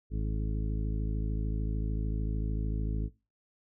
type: harmonic tone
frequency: 53.4 Hz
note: G#1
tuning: 49 cents sharp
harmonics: 1 / 2 / 3 / 4 / 5 / 6 / 8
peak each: -30 / -36 / -40 / -42 / -44 / -46 / -48 dBFS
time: 0.1-3.1 s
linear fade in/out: 50 ms
effects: noise-tail reverb RT60 0.3 s tail -22 dB re dry